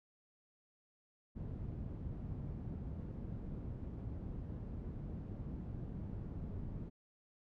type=low-pass noise; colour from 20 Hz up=white; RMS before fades=-44 dBFS; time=1.35-6.9 s; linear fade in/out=20 ms; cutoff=150 Hz; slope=12 dB/octave; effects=none